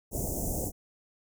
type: band-stop noise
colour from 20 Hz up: pink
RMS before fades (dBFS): -32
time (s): 0.11-0.72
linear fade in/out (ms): 50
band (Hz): 740 to 6300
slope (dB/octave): 48
effects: none